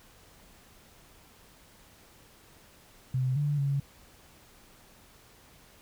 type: tone with pitch steps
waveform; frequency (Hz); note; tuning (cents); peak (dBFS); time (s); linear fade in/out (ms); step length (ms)
sine; 129.1 / 146.1 / 139.7; C3 / D3 / C#3; -23 / -9 / +14; -25; 3.14-3.8; 5; 220
effects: pink hiss -57 dBFS RMS until 5.81 s